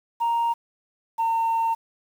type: tone pair in turn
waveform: sine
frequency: 932.3 / 910.5 Hz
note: A#5 / A#5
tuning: 0 / -41 cents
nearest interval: unison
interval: 41 cents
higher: first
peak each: -18 dBFS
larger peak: neither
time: 0.2-0.54 / 1.18-1.75 s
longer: second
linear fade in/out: 20 ms
effects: tanh soft clip ceiling -18 dBFS + 8-bit

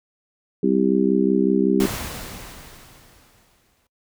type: harmonic tone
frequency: 65.41 Hz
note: C2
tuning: in tune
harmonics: 3 / 4 / 5 / 6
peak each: -21 / -21 / -21 / -21 dBFS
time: 0.63-1.86 s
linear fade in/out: 5 ms
type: noise with exponential decay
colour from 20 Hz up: pink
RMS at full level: -26 dBFS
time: 1.8-3.87 s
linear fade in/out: 2 ms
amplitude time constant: 450 ms
effects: noise-tail reverb RT60 0.1 s tail -20 dB re dry

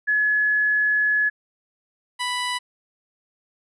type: tone pair in turn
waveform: sine / 15% pulse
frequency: 1700 / 988.9 Hz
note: G#6 / B5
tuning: +40 / +2 cents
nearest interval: major sixth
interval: 938 cents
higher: first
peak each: -17 dBFS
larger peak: neither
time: 0.07-1.3 / 2.19-2.59 s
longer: first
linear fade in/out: 20 ms
effects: resampled to 24000 Hz

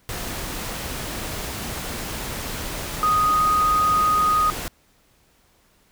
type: tone in noise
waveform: sine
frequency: 1244.5 Hz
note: D#6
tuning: in tune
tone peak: -16 dBFS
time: 3.03-4.5 s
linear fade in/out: 0 ms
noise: pink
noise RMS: -30 dBFS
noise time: 0.09-4.68 s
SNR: +11 dB
effects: pink hiss -60 dBFS RMS until 5.91 s

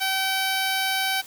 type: tone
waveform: 10% pulse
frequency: 768 Hz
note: G5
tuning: 36 cents flat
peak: -14 dBFS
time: 0-1.22 s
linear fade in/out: 20 ms
effects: white hiss -44 dBFS RMS until 1.26 s + high-pass 80 Hz 12 dB/octave

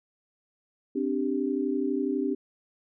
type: chord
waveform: sine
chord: C suspended second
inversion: none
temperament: equal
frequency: 261.6 / 293.7 / 392 Hz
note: C4 / D4 / G4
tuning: 0 / 0 / 0 cents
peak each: -29 / -29 / -30 dBFS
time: 0.95-2.35 s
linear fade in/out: 10 ms
effects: none

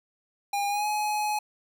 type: tone with pitch glide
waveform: square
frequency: 809 to 842.9 Hz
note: G#5 to G#5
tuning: -46 to +25 cents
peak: -26 dBFS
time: 0.53-1.39 s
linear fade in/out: 5 ms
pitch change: +71 cents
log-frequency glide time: 0.68-0.86 s
effects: none

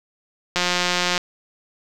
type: click train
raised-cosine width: 0.2 ms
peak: -3 dBFS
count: 111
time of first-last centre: 0.56-1.178 s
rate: 178 Hz
effects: none

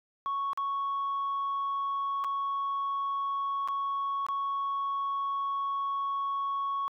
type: tone with dropouts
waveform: sine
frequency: 1108.7 Hz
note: C#6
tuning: in tune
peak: -27 dBFS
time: 0.26-6.88 s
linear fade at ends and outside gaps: 0 ms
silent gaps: 0.532-0.575 / 2.24-2.245 / 3.676-3.685 / 4.265-4.286 s
effects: tanh soft clip ceiling -26 dBFS

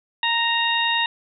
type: harmonic tone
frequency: 930 Hz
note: A#5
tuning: 4 cents flat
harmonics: 1 / 2 / 3 / 4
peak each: -24 / -24 / -24 / -24 dBFS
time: 0.23-1.06 s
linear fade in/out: 2 ms
effects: none

